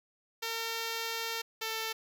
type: tone pair in turn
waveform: 5% pulse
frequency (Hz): 455.5 / 445.4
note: A#4 / A4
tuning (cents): -40 / +21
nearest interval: unison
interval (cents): 39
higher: first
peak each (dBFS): -22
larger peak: neither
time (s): 0.42-1.42 / 1.61-1.93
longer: first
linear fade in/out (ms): 10
effects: none